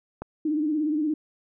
click, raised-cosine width 1 ms, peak -19 dBFS, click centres 0.22 s
sine tone with vibrato, 304.3 Hz, D#4, 38 cents flat, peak -22 dBFS, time 0.45-1.14 s, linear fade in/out 5 ms, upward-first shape sine, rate 17 Hz, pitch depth 73 cents each way
effects none

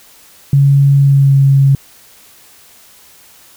sine tone with pitch glide, 139.6 to 137.36 Hz, C#3 to C#3, +13 to -15 cents, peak -5 dBFS, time 0.53-1.75 s, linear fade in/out 2 ms, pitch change -28 cents, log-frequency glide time 1-1.36 s, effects white hiss -43 dBFS RMS until 3.56 s

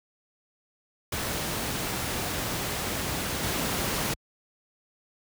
pink noise with level steps, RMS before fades -30 / -28 dBFS, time 1.12-4.14 s, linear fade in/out 5 ms, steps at 3.43 s, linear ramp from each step 5 ms, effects high-pass 60 Hz 12 dB/octave

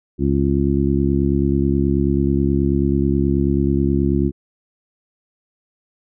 harmonic tone, 69.3 Hz, C#2, in tune, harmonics 1 / 2 / 3 / 4 / 5, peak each -21 / -21 / -21 / -21 / -21 dBFS, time 0.18-4.32 s, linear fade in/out 50 ms, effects none

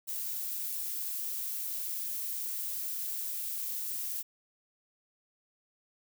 violet noise, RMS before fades -36 dBFS, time 0.07-4.23 s, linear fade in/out 20 ms, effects none

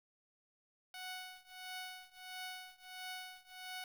10% pulse tone with tremolo, 740 Hz, F#5, in tune, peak -34 dBFS, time 0.94-3.84 s, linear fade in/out 2 ms, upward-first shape triangle, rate 1.5 Hz, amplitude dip 95%, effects 11-bit

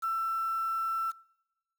sine tone with quantisation, 1335 Hz, E6, 22 cents sharp, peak -28 dBFS, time 0.02-1.12 s, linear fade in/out 20 ms, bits 8, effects noise-tail reverb RT60 1.0 s tail -25 dB re dry

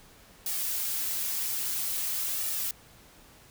blue noise with flanger, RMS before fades -31 dBFS, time 0.46-2.71 s, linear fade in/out 2 ms, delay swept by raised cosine 1.9 to 7.6 ms, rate 0.5 Hz, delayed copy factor -0.65, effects pink hiss -55 dBFS RMS until 3.5 s

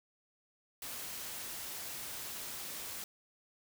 white noise, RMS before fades -43 dBFS, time 0.82-3.04 s, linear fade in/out 2 ms, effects none

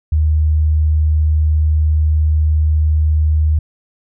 sine tone, 77.1 Hz, D#2, 15 cents flat, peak -10 dBFS, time 0.12-3.59 s, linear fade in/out 5 ms, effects none

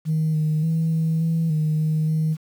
sine tone with pitch steps, 157.5 / 154.7 / 162.1 / 161.1 / 163.8 / 154.7 / 156.1 / 157.5 Hz, D#3 / D#3 / E3 / E3 / E3 / D#3 / D#3 / D#3, +21 / -10 / -29 / -39 / -11 / -10 / +6 / +21 cents, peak -17 dBFS, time 0.05-2.37 s, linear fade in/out 50 ms, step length 290 ms, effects tanh soft clip ceiling -15 dBFS + 8-bit

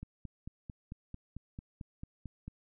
click train, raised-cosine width 5 ms, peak -30 dBFS, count 12, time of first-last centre 0.03-2.48 s, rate 4.49 Hz, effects none

